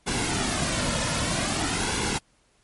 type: noise with flanger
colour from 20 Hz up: pink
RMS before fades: -26 dBFS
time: 0.06-2.19 s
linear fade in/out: 20 ms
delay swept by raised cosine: 1.6 to 2.58 ms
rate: 0.52 Hz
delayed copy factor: -0.6
effects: pink hiss -64 dBFS RMS until 2.63 s + MP3 48 kbps